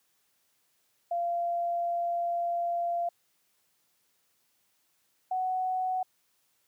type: tone pair in turn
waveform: sine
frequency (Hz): 690 / 743.4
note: F5 / F#5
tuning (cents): -21 / +8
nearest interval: minor second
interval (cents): 129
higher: second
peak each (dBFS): -27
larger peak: neither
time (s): 1.11-3.09 / 5.31-6.03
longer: first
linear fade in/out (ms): 5
effects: white hiss -72 dBFS RMS until 6.67 s + high-pass 80 Hz 12 dB/octave